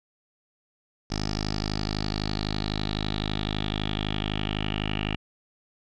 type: tone with low-pass filter sweep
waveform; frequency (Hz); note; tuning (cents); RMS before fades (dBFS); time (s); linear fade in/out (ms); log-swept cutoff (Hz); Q
10% pulse; 51.91; G#1; 0; -29; 1.1-5.16; 10; 5300 to 2800; 6.6
effects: none